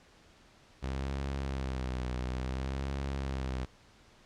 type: tone with vibrato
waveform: sawtooth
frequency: 65.41 Hz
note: C2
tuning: in tune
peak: -29 dBFS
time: 0.82-3.66 s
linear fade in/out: 20 ms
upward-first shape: sine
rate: 0.57 Hz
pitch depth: 80 cents each way
effects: pink hiss -60 dBFS RMS until 4.25 s + low-pass 6000 Hz 12 dB/octave